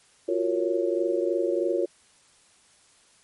sine chord, Gb major seventh, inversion third, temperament just, 346.9 / 370 / 462.5 / 555 Hz, F4 / Gb4 / Bb4 / Db5, -12 / 0 / -14 / +2 cents, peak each -26 / -29 / -29 / -28 dBFS, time 0.28-1.86 s, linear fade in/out 10 ms, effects white hiss -59 dBFS RMS until 3.23 s + MP3 48 kbps

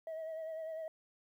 sine tone with vibrato, 641 Hz, E5, 49 cents flat, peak -37 dBFS, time 0.07-0.88 s, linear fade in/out 2 ms, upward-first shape sine, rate 10 Hz, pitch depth 32 cents each way, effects tanh soft clip ceiling -38 dBFS + 12-bit

